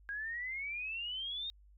sine exponential sweep, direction up, 1617 to 3729 Hz, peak -37 dBFS, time 0.09-1.5 s, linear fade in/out 0 ms, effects added 50 Hz sine -58 dBFS peak until 1.77 s

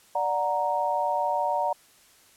sine chord, D augmented, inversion none, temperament equal with one note detuned, 587.3 / 734 / 932.3 Hz, D5 / F#5 / A#5, 0 / -14 / 0 cents, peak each -29 / -28 / -26 dBFS, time 0.15-1.73 s, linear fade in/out 5 ms, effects white hiss -57 dBFS RMS until 2.36 s + low-pass 12000 Hz 12 dB/octave

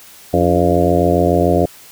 harmonic tone with a mistuned harmonic, 87 Hz, F2, 6 cents flat, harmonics 1 / 2 / 3 / 4 / 5 / 6 / 7 / 8, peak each -19 / -19 / -19 / -19 / -19 / -19 / -19 / -19 dBFS, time 0.33-1.66 s, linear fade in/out 10 ms, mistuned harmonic 3, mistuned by +91 cents, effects white hiss -41 dBFS RMS until 1.91 s

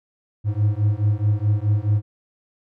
triangle beating tone pair, 102.3 / 107 Hz, G#2 / A2, -26 / -48 cents, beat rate 4.7 Hz, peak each -18 dBFS, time 0.44-2.02 s, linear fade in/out 50 ms, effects none

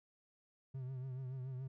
triangle tone with vibrato, 130 Hz, C3, 11 cents flat, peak -39 dBFS, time 0.74-1.68 s, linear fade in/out 10 ms, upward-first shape triangle, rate 7 Hz, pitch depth 72 cents each way, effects none

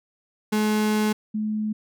35% pulse / sine tone pair in turn, 213.3 / 214.2 Hz, G#3 / A3, +46 / -46 cents, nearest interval unison, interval 8 cents, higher second, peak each -18 / -23 dBFS, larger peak first, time 0.52-1.13 / 1.34-1.73 s, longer first, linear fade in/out 10 ms, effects none

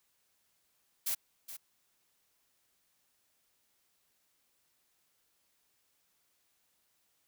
blue noise with echo, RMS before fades -33 dBFS, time 1.06-1.15 s, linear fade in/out 10 ms, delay 420 ms, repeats 1, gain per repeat -12 dB, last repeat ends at 1.57 s, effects white hiss -75 dBFS RMS until 7.27 s

